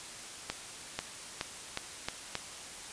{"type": "accelerating click train", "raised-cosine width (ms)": 0.2, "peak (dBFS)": -15, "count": 6, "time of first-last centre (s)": [0.5, 2.354], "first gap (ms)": 490, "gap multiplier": 0.86, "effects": ["white hiss -45 dBFS RMS until 2.92 s", "resampled to 22050 Hz"]}